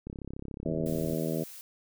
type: click train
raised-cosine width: 3 ms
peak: -26 dBFS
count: 37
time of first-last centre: 0.07-1.132 s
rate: 33.9 Hz
type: harmonic tone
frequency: 80.3 Hz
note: E2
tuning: 45 cents flat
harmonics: 2 / 3 / 4 / 5 / 6 / 7 / 8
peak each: -33 / -35 / -36 / -37 / -38 / -38 / -39 dBFS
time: 0.65-1.44 s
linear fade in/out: 10 ms
type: noise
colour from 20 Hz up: blue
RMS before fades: -46 dBFS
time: 0.86-1.61 s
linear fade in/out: 0 ms
effects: none